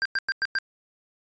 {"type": "tone bursts", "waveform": "square", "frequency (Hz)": 1583, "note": "G6", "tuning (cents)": 17, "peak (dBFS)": -23, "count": 5, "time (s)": [0.02, 0.586], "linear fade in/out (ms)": 0, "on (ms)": 34, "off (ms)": 99, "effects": ["resampled to 16000 Hz"]}